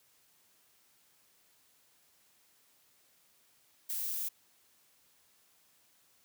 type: noise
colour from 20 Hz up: violet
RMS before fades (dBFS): -36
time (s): 3.89-4.29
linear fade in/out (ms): 10
effects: white hiss -68 dBFS RMS until 6.24 s + high-pass 60 Hz 12 dB/octave